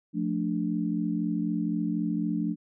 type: chord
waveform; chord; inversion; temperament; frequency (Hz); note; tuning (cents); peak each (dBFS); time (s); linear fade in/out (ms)
sine; D minor; first; just; 176.2 / 220.2 / 293.7; F3 / A3 / D4; +16 / +2 / 0; -30; 0.13-2.56; 50
effects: none